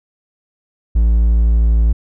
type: tone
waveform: triangle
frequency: 56.2 Hz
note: A1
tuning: 37 cents sharp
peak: -7 dBFS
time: 0.95-1.93 s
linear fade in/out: 10 ms
effects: none